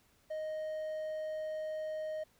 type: tone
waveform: triangle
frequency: 622.3 Hz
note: D#5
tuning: in tune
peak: -34 dBFS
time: 0.3-2.24 s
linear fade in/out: 10 ms
effects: pink hiss -69 dBFS RMS until 2.39 s